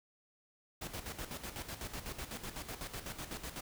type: noise with tremolo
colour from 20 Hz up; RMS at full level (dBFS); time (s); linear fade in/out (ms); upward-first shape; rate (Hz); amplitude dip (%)
pink; -42; 0.81-3.61; 10; square; 8; 65
effects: none

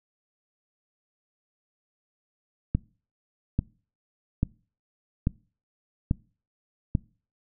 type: click train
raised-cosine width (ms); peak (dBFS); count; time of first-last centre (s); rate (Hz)
5; -10; 6; 2.75-6.952; 1.19
effects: noise-tail reverb RT60 0.4 s tail -24 dB re dry

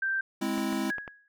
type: tone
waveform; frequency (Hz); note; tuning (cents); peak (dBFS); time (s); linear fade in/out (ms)
sine; 1568; G6; 0; -26; 0.02-0.21; 5
type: chord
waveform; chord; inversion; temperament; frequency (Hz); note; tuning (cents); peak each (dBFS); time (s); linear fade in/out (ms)
square; Ab augmented; none; equal; 207.7 / 261.6 / 329.6; Ab3 / C4 / E4; 0 / 0 / 0; -33; 0.41-0.91; 10
type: clicks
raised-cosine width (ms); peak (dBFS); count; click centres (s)
0.5; -24; 4; 0.579 / 0.728 / 0.983 / 1.078
type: tone with exponential decay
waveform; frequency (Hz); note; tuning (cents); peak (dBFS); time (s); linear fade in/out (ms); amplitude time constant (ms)
sine; 1661.2; G#6; 0; -26; 0.9-1.28; 1; 81
effects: none

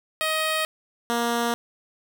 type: tone pair in turn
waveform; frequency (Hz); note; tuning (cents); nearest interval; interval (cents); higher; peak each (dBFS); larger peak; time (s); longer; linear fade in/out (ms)
10% pulse; 629 / 235.6; D#5 / A#3; +19 / +19; octave + perfect fourth; 1700; first; -14; neither; 0.21-0.65 / 1.1-1.54; neither; 0
effects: none

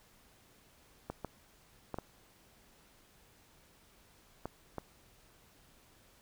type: clicks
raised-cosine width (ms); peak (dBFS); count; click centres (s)
1; -24; 6; 1.1 / 1.247 / 1.943 / 1.986 / 4.456 / 4.783
effects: pink hiss -64 dBFS RMS until 6.21 s

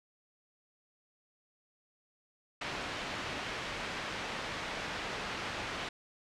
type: low-pass noise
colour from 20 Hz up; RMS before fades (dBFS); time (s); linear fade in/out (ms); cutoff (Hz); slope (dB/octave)
white; -39; 2.61-5.89; 5; 2600; 12
effects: low-pass 8000 Hz 12 dB/octave

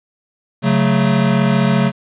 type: chord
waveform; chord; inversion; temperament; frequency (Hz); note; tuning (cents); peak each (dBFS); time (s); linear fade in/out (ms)
square; F# minor; second; equal; 138.59 / 185 / 220; C#3 / F#3 / A3; 0 / 0 / 0; -17; 0.62-1.92; 50
effects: resampled to 8000 Hz + 8-bit

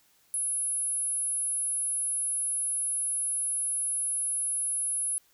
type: tone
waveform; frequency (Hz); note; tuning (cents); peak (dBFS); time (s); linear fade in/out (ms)
sine; 10580; E9; +5; -27; 0.34-5.18; 0
effects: white hiss -65 dBFS RMS until 5.33 s

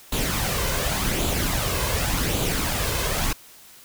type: noise with flanger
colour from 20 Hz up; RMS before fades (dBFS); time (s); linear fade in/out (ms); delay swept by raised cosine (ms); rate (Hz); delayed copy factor
pink; -24; 0.12-3.33; 5; 0.27 to 1.97; 0.88; +0.5
effects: white hiss -48 dBFS RMS until 3.84 s

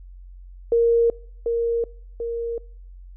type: tone with echo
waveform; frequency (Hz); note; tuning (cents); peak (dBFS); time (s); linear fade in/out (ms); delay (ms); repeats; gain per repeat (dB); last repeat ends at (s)
sine; 466.2; A#4; 0; -14; 0.72-1.1; 2; 740; 2; -5; 2.58
effects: noise-tail reverb RT60 0.6 s tail -24 dB re dry + added 45 Hz sine -39 dBFS peak until 3.16 s

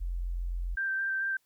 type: tone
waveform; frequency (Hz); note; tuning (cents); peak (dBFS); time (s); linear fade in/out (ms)
sine; 43.65; F1; 0; -30; 0-0.76; 20
type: tone with vibrato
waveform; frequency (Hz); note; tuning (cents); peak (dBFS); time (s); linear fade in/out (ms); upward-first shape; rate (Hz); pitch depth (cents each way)
sine; 1570; G6; +2; -28; 0.77-1.37; 5; square; 4.6; 12
effects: white hiss -73 dBFS RMS until 1.45 s

